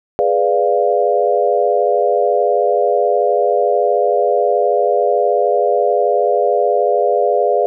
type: chord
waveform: sine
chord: G# diminished seventh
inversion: none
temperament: equal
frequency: 415.3 / 493.9 / 587.3 / 698.5 Hz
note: G#4 / B4 / D5 / F5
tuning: 0 / 0 / 0 / 0 cents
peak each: -17 dBFS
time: 0.19-7.66 s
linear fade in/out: 0 ms
effects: none